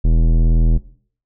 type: tone with tanh clipping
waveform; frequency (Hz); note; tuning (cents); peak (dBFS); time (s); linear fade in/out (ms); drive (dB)
sine; 40.79; E1; -17; -12; 0.04-0.78; 10; 16
effects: noise-tail reverb RT60 0.5 s tail -18 dB re dry